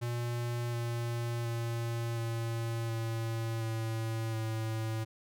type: tone with pitch steps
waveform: square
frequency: 119.5 / 118.06 / 116.64 / 115.23 / 113.84 / 112.47 / 111.11 Hz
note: A#2 / A#2 / A#2 / A#2 / A#2 / A2 / A2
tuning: +43 / +22 / +1 / -20 / -41 / +38 / +17 cents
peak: -33 dBFS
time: 0.01-5.05 s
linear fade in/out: 20 ms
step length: 720 ms
effects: none